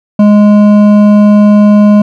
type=tone with hard clipping; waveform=sine; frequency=207.7 Hz; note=G#3; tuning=in tune; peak=-3 dBFS; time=0.19-2.02 s; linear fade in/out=5 ms; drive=9 dB; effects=none